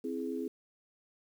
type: chord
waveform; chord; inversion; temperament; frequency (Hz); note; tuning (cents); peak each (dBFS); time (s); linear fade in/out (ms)
sine; C augmented; none; equal with one note detuned; 261.6 / 329.6 / 419.4; C4 / E4 / G#4; 0 / 0 / +17; -37 / -39 / -38; 0.04-0.48; 5
effects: 10-bit